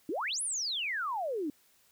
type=exponential two-way sweep; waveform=sine; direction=up then down; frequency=277.2 to 10770 to 277.2 Hz; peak=-31 dBFS; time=0.09-1.5 s; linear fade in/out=2 ms; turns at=0.42 s; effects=white hiss -66 dBFS RMS until 1.91 s